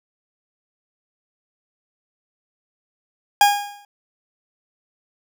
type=tone with exponential decay; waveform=40% pulse; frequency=817 Hz; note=G#5; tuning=29 cents flat; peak=-7 dBFS; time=3.41-3.85 s; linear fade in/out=2 ms; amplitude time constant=94 ms; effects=none